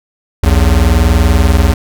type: tone pair together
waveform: square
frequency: 61 / 81.48 Hz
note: B1 / E2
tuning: -21 / -20 cents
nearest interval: perfect fourth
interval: 501 cents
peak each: -10 dBFS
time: 0.43-1.74 s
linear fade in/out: 5 ms
effects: none